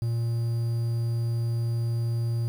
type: tone with quantisation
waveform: triangle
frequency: 116.54 Hz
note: A#2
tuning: in tune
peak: -22 dBFS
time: 0.02-2.48 s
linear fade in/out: 0 ms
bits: 8
effects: none